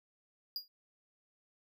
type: tone with exponential decay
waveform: square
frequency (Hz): 4852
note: D#8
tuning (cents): -44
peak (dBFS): -33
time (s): 0.56-0.68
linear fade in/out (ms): 1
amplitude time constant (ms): 26
effects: none